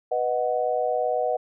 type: chord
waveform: sine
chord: B major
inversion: none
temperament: equal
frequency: 493.9 / 622.3 / 740 Hz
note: B4 / D#5 / F#5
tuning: 0 / 0 / 0 cents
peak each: -26 dBFS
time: 0.11-1.37 s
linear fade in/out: 10 ms
effects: none